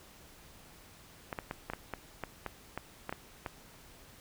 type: clicks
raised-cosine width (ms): 0.5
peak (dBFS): -21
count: 12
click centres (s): 1.328 / 1.388 / 1.511 / 1.7 / 1.735 / 1.937 / 2.237 / 2.463 / 2.776 / 3.094 / 3.126 / 3.462
effects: pink hiss -56 dBFS RMS until 4.2 s